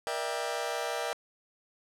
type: chord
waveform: sawtooth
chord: E half-diminished seventh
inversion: second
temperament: just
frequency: 474.7 / 593.3 / 659.3 / 791.1 Hz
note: Bb4 / D5 / E5 / G5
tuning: +31 / +18 / 0 / +16 cents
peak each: -33 dBFS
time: 0.07-1.13 s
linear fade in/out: 0 ms
effects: low-pass 11000 Hz 12 dB/octave